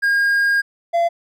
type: tone pair in turn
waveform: triangle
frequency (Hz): 1622 / 682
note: G#6 / F5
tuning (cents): -41 / -41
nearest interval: octave + minor third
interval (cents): 1500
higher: first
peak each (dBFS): -12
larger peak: neither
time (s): 0.02-0.62 / 0.93-1.09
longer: first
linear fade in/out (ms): 20
effects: none